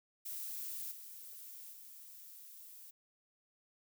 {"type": "noise with level steps", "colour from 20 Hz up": "violet", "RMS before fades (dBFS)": [-43, -51, -54], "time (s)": [0.25, 2.91], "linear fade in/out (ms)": 10, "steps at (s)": [0.91, 1.72], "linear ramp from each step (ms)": 10, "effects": []}